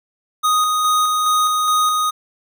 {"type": "tone with tremolo", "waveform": "square", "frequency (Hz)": 1244.5, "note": "D#6", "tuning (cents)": 0, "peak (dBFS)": -14, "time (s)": [0.43, 2.11], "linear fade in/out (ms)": 20, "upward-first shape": "square", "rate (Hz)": 2.4, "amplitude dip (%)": 25, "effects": []}